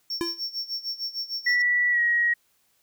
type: tone with tremolo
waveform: triangle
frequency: 5460 Hz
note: F8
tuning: 40 cents flat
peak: -25 dBFS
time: 0.1-1.62 s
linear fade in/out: 2 ms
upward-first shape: sine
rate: 6.6 Hz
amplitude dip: 85%
type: tone with exponential decay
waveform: square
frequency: 340 Hz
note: F4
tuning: 46 cents flat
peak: -22 dBFS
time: 0.21-0.4 s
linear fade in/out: 0 ms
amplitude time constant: 41 ms
type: tone with pitch glide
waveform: sine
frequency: 1950 to 1896.7 Hz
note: B6 to A#6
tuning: -23 to +29 cents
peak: -19 dBFS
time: 1.46-2.34 s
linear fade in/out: 10 ms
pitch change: -48 cents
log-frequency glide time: 1.91-2 s
effects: white hiss -67 dBFS RMS until 2.82 s